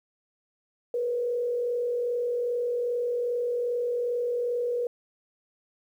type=tone with frequency modulation; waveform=sine; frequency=483.7 Hz; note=B4; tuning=36 cents flat; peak=-25 dBFS; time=0.94-4.87 s; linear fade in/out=2 ms; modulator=42.5 Hz; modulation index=0.41; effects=10-bit